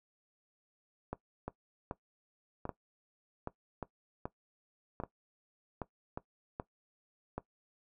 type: two click trains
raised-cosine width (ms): 1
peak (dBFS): -23 / -24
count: 9 / 5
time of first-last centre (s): 1.13-7.38 / 1.48-6.175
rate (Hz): 1.28 / 0.852
effects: noise-tail reverb RT60 0.1 s tail -17 dB re dry